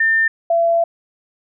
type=tone pair in turn; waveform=sine; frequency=1800 / 674.2 Hz; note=A6 / E5; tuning=+39 / +39 cents; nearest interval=octave + perfect fourth; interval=1700 cents; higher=first; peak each=-12 dBFS; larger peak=neither; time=0-0.28 / 0.5-0.84 s; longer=second; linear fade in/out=5 ms; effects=none